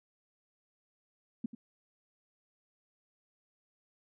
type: tone with echo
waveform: sine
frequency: 233.1 Hz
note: A#3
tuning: in tune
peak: -30 dBFS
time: 1.44-1.46 s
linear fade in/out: 5 ms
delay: 90 ms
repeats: 1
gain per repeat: -12 dB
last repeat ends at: 1.55 s
effects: none